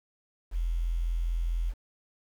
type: tone with quantisation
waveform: sine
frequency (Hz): 42.26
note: E1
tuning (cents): +44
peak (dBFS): -26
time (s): 0.51-1.74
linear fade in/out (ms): 50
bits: 9
effects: none